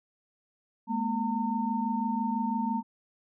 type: tone cluster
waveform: sine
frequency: 213 / 239 / 910 Hz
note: G#3 / A#3 / A#5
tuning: +44 / +43 / -42 cents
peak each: -31 dBFS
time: 0.87-2.83 s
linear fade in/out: 50 ms
effects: none